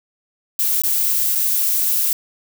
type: noise with dropouts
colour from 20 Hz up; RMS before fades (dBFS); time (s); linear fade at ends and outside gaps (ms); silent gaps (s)
violet; -18; 0.59-2.13; 1; 0.82-0.836 / 1.352-1.356
effects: none